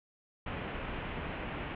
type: low-pass noise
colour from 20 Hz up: pink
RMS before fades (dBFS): -39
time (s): 0.46-1.75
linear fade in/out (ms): 5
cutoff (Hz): 3000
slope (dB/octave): 48
effects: none